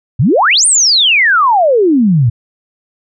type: exponential two-way sweep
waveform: sine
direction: up then down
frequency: 103.83 to 9330 to 109 Hz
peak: -6 dBFS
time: 0.19-2.3 s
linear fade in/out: 10 ms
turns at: 0.66 s
effects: none